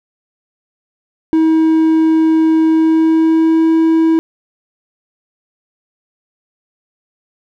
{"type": "tone with pitch glide", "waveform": "triangle", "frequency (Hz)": [319.9, 324.2], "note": ["D#4", "E4"], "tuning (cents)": [48, -29], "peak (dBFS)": -6, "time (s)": [1.33, 4.19], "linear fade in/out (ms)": 0, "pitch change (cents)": 23, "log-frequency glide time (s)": [2.68, 3.72], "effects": []}